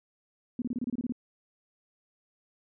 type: tone bursts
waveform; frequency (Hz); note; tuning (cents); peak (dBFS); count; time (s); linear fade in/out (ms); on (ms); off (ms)
sine; 243.9; B3; -21; -28; 10; 0.59-1.123; 2; 29; 27
effects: none